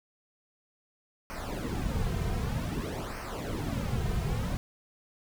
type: noise with flanger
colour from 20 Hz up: brown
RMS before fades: -32 dBFS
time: 1.3-4.57 s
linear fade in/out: 0 ms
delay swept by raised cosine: 0.27 to 3.57 ms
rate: 0.53 Hz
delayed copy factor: -0.75
effects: none